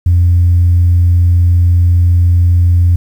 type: tone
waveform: sine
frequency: 87.31 Hz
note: F2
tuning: in tune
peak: -4 dBFS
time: 0.06-2.96 s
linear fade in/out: 5 ms
effects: tanh soft clip ceiling -2 dBFS + 7-bit